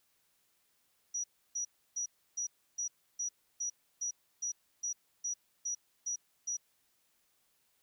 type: tone bursts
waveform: sine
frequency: 5820 Hz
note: F#8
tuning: 29 cents flat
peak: -33 dBFS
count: 14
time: 1.14-6.57 s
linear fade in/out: 10 ms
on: 100 ms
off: 310 ms
effects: white hiss -74 dBFS RMS until 7.82 s